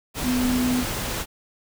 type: tone in noise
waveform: sine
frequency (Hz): 250.1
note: B3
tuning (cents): +22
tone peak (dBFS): -20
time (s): 0.23-0.85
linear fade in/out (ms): 50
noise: pink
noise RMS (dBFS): -28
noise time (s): 0.14-1.26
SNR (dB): +5
effects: none